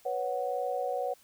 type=chord; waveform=sine; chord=B suspended second; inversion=none; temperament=just; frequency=493.9 / 555.6 / 740.8 Hz; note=B4 / C#5 / F#5; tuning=0 / +4 / +2 cents; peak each=-34 / -34 / -33 dBFS; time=0.05-1.14 s; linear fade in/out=10 ms; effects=white hiss -61 dBFS RMS until 1.23 s